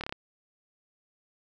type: slowing click train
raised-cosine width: 0.3 ms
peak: -18 dBFS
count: 5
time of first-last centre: 0.01-0.125 s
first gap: 27 ms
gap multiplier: 1.04
effects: none